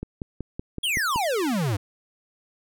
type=click train; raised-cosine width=3 ms; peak=-18 dBFS; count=7; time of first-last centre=0.03-1.16 s; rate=5.31 Hz
type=exponential sweep; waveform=square; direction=down; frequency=3425 to 92.5 Hz; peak=-23 dBFS; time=0.83-1.77 s; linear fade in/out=10 ms
effects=none